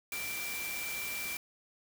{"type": "tone in noise", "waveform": "sine", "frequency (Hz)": 2349, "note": "D7", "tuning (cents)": 0, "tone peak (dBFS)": -38, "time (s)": [0.12, 1.37], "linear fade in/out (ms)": 2, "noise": "white", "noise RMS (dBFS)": -40, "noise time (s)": [0.12, 1.37], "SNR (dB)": -1, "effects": []}